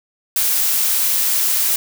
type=noise; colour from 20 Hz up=blue; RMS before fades=-17 dBFS; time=0.36-1.76 s; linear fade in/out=2 ms; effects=none